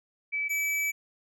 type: tone pair in turn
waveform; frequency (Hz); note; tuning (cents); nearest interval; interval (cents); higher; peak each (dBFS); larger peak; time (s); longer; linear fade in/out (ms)
sine / square; 2300 / 2300; D7 / D7; -37 / -37; unison; 0; neither; -27; neither; 0.32-0.49 / 0.49-0.92; second; 20
effects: none